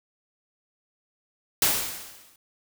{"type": "noise with exponential decay", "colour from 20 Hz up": "white", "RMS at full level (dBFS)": -19, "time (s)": [1.62, 2.36], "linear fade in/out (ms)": 2, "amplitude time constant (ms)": 160, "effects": []}